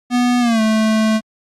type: tone with pitch glide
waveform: square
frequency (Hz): 245.4 to 218.6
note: B3 to A3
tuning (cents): -11 to -11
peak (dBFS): -13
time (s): 0.1-1.21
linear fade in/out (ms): 50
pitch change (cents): -200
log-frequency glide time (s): 0.4-0.61
effects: low-pass 8000 Hz 12 dB/octave + Opus 48 kbps